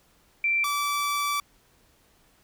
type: tone pair in turn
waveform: sine / sawtooth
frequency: 2349 / 1158 Hz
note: D7 / D6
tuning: 0 / -25 cents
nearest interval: octave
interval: 1225 cents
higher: first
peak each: -21 dBFS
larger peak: neither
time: 0.44-0.64 / 0.64-1.4 s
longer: second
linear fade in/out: 2 ms
effects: pink hiss -62 dBFS RMS until 2.43 s